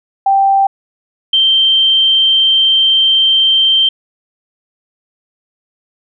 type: tone pair in turn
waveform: sine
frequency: 784 / 3136 Hz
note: G5 / G7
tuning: 0 / 0 cents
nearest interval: 2 octaves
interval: 2400 cents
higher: second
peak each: -7 dBFS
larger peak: neither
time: 0.26-0.67 / 1.33-3.89 s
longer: second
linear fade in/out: 5 ms
effects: none